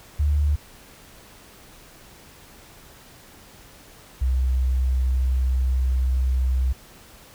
sine tone pair in turn, 73.42 / 64.13 Hz, D2 / C2, 0 / -34 cents, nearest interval major second, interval 234 cents, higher first, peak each -17 / -18 dBFS, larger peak first, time 0.19-0.56 / 4.21-6.73 s, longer second, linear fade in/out 10 ms, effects pink hiss -48 dBFS RMS until 7.34 s

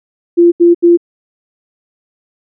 sine tone bursts, 344.3 Hz, F4, 25 cents flat, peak -3 dBFS, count 3, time 0.37-0.974 s, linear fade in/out 20 ms, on 150 ms, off 77 ms, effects none

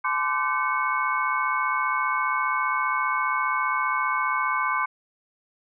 sine tone cluster, 863 / 1032 / 1167 / 1528 / 2205 Hz, A5 / C6 / D6 / G6 / C#7, -34 / -24 / -11 / -45 / -10 cents, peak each -34 / -26 / -27 / -29 / -30 dBFS, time 0.04-4.86 s, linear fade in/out 10 ms, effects none

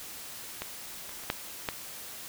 clicks, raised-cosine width 0.3 ms, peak -18 / -27 / -28 / -11 / -13 dBFS, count 5, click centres 0.62 / 1.093 / 1.237 / 1.301 / 1.688 s, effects white hiss -43 dBFS RMS until 2.28 s

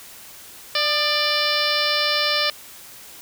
harmonic tone with a mistuned harmonic, 591 Hz, D5, 11 cents sharp, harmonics 1 / 2 / 3 / 4 / 5 / 6 / 7 / 8 / 9, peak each -27 / -27 / -27 / -27 / -27 / -27 / -27 / -27 / -27 dBFS, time 0.75-2.5 s, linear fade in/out 2 ms, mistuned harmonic 2, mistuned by +39 cents, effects white hiss -42 dBFS RMS until 3.21 s

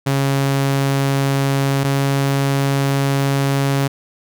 sawtooth tone pair in turn, 137.6 / 138.21 Hz, C#3 / C#3, -12 / -5 cents, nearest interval unison, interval 7 cents, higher second, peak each -11 dBFS, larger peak neither, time 0.06-1.84 / 1.84-3.88 s, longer second, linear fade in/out 10 ms, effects none

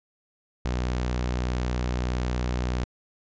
sawtooth tone, 61.6 Hz, B1, 4 cents flat, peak -21 dBFS, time 0.65-2.84 s, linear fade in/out 0 ms, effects resampled to 16000 Hz

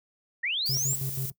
sine linear sweep, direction up, 1775 to 7902 Hz, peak -26 dBFS, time 0.43-0.96 s, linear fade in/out 10 ms
violet noise, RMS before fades -35 dBFS, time 0.66-1.3 s, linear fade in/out 0 ms
triangle tone with tremolo, 133.5 Hz, C3, 35 cents sharp, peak -27 dBFS, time 0.69-1.32 s, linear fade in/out 5 ms, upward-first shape square, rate 6.2 Hz, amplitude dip 70%
effects noise-tail reverb RT60 0.1 s tail -21 dB re dry

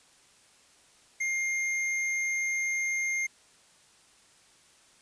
square tone, 2118 Hz, C7, 21 cents sharp, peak -28 dBFS, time 1.2-3.27 s, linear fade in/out 10 ms, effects white hiss -60 dBFS RMS until 5.01 s + resampled to 22050 Hz

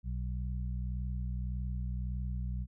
harmonic tone, 61.74 Hz, B1, in tune, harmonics 1 / 2 / 3, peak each -34 / -40 / -44 dBFS, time 0.03-2.67 s, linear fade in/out 50 ms, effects none

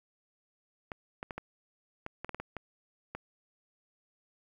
clicks, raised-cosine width 0.5 ms, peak -23 dBFS, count 11, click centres 0.918 / 1.229 / 1.308 / 1.38 / 2.064 / 2.246 / 2.293 / 2.346 / 2.4 / 2.567 / 3.15 s, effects 10-bit

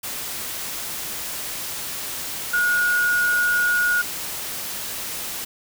sine tone in noise, 1446 Hz, F#6, 40 cents flat, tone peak -17 dBFS, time 2.53-4.02 s, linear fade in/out 10 ms, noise white, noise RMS -30 dBFS, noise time 0.03-5.45 s, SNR +10 dB, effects none

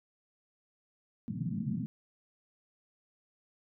pink band-pass noise, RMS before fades -35 dBFS, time 1.28-1.86 s, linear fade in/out 0 ms, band 120 to 240 Hz, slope 48 dB/octave, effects none

